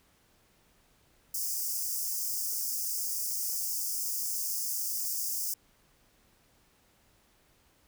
white high-pass noise, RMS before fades -33 dBFS, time 1.34-5.54 s, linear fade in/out 5 ms, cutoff 4900 Hz, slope 96 dB/octave, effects pink hiss -66 dBFS RMS until 7.87 s

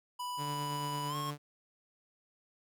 square tone with pitch glide, 987.8 to 1083.4 Hz, B5 to C#6, 0 to -40 cents, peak -37 dBFS, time 0.19-1.31 s, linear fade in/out 10 ms, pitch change +160 cents, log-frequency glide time 1.08-1.16 s
sawtooth tone with tremolo, 146.2 Hz, D3, 7 cents flat, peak -33 dBFS, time 0.37-1.38 s, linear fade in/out 50 ms, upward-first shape sine, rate 8.9 Hz, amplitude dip 25%
effects none

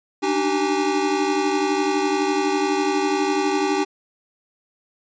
square tone cluster, 294 / 306 / 385.5 / 820 Hz, D4 / D#4 / G4 / G#5, +2 / -29 / -29 / -22 cents, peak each -26 / -27 / -23 / -26 dBFS, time 0.22-3.85 s, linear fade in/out 20 ms, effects resampled to 16000 Hz

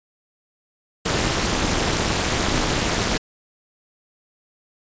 pink noise with amplitude modulation, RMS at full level -17 dBFS, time 1.05-3.18 s, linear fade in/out 10 ms, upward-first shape sine, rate 276 Hz, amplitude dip 100%, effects resampled to 16000 Hz

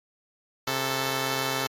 5% pulse tone pair together, 133.25 / 440 Hz, C3 / A4, +32 / 0 cents, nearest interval octave + major sixth, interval 2068 cents, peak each -17 dBFS, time 0.67-1.67 s, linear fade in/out 5 ms, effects MP3 64 kbps

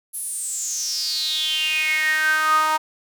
sawtooth tone with high-pass filter sweep, 311.1 Hz, D#4, in tune, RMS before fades -22 dBFS, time 0.13-2.78 s, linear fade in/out 20 ms, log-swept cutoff 11000 to 1000 Hz, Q 8.9, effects none

